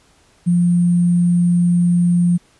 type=tone with sample-and-hold; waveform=sine; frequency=174.61 Hz; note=F3; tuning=in tune; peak=-11 dBFS; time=0.46-2.38 s; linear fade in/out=20 ms; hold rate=8820 Hz; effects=pink hiss -54 dBFS RMS until 2.59 s + resampled to 24000 Hz